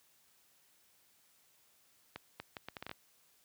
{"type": "accelerating click train", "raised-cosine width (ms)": 0.3, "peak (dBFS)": -26, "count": 9, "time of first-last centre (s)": [2.16, 2.914], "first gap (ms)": 240, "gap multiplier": 0.7, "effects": ["white hiss -69 dBFS RMS until 3.44 s", "high-pass 60 Hz 12 dB/octave"]}